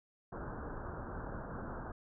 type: low-pass noise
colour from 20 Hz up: pink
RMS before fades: -43 dBFS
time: 0.32-1.92 s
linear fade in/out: 5 ms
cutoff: 1600 Hz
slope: 96 dB/octave
effects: none